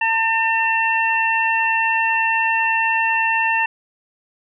harmonic tone, 902 Hz, A5, 43 cents sharp, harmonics 1 / 2 / 3, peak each -20 / -20 / -20 dBFS, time 0.01-3.66 s, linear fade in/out 5 ms, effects none

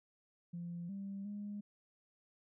sine tone with pitch steps, 172.4 / 197.1 / 205.4 Hz, F3 / G3 / G#3, -22 / +10 / -19 cents, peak -40 dBFS, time 0.53-1.61 s, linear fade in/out 10 ms, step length 360 ms, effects tanh soft clip ceiling -36 dBFS

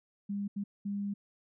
sine tone bursts at uneven times, 201.6 Hz, G3, 49 cents sharp, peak -32 dBFS, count 3, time 0.29-0.48 / 0.56-0.64 / 0.85-1.14 s, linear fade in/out 10 ms, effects none

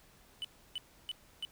triangle tone bursts, 2989 Hz, F#7, 17 cents sharp, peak -34 dBFS, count 4, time 0.42-1.45 s, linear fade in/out 0 ms, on 25 ms, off 310 ms, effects pink hiss -62 dBFS RMS until 1.51 s

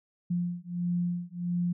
sine beating tone pair, 174.61 / 176.11 Hz, F3 / F3, 0 / +15 cents, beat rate 1.5 Hz, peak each -31 dBFS, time 0.3-1.73 s, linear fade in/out 10 ms, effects none

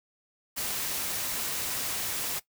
white noise, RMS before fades -32 dBFS, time 0.56-2.4 s, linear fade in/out 20 ms, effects noise-tail reverb RT60 0.1 s tail -17 dB re dry

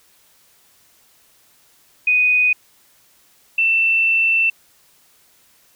sine tone pair in turn, 2489 / 2676 Hz, D#7 / E7, 0 / +25 cents, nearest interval minor second, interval 125 cents, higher second, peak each -12 / -13 dBFS, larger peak first, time 2.07-2.53 / 3.58-4.5 s, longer second, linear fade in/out 5 ms, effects white hiss -55 dBFS RMS until 5.75 s

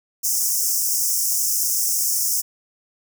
pink high-pass noise, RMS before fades -21 dBFS, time 0.23-2.42 s, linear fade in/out 20 ms, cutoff 5300 Hz, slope 96 dB/octave, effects none

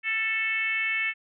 sine tone with frequency modulation, 2204 Hz, C#7, 11 cents flat, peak -24 dBFS, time 0.03-1.14 s, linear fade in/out 50 ms, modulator 432 Hz, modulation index 1.1, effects none

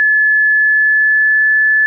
sine tone with pitch glide, 1721 to 1733 Hz, A6 to A6, -39 to -27 cents, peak -8 dBFS, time 0-1.86 s, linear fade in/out 0 ms, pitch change +12 cents, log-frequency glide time 0.49-1.46 s, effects none

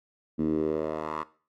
10% pulse tone with band-pass filter sweep, 77.78 Hz, D#2, in tune, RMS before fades -29 dBFS, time 0.38-1.24 s, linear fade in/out 20 ms, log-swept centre 250 to 1100 Hz, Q 2.9, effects noise-tail reverb RT60 0.4 s tail -18 dB re dry + AAC 64 kbps

